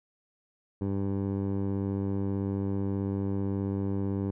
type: tone with low-pass filter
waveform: 15% pulse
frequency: 98.3 Hz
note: G2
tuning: 5 cents sharp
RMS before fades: -30 dBFS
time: 0.81-4.31 s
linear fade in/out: 5 ms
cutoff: 530 Hz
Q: 0.76
effects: none